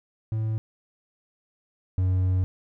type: tone pair in turn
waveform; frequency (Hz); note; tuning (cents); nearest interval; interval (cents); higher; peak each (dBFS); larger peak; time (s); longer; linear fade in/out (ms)
triangle; 110 / 92.5; A2 / F#2; 0 / 0; minor third; 300; first; -22 / -18; second; 0.32-0.58 / 1.98-2.44; second; 0
effects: none